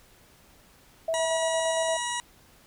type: tone with tremolo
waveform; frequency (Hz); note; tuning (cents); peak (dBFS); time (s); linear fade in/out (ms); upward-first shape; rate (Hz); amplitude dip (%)
sine; 652; E5; -19; -24; 1.08-1.97; 5; square; 8.7; 30
type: harmonic tone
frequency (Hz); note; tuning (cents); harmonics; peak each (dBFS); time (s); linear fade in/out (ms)
963; B5; -44; 1 / 2 / 3 / 4 / 6 / 7 / 8 / 9 / 10; -32 / -35 / -37 / -38 / -40 / -40 / -41 / -42 / -42; 1.14-2.2; 0
effects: pink hiss -57 dBFS RMS until 2.66 s